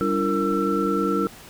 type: tone cluster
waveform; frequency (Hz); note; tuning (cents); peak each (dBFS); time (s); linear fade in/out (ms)
sine; 195.1 / 290.3 / 340.1 / 460.4 / 1336; G3 / D4 / F4 / A#4 / E6; -8 / -20 / -46 / -22 / +23; -26; 0.01-1.27; 0
effects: pink hiss -44 dBFS RMS until 1.49 s